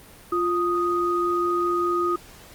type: tone pair together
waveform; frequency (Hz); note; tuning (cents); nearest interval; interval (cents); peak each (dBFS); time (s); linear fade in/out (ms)
sine; 349.1 / 1244; F4 / D#6; -1 / -1; octave + minor seventh; 2200; -23; 0.32-2.16; 5
effects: pink hiss -47 dBFS RMS until 2.54 s + Opus 32 kbps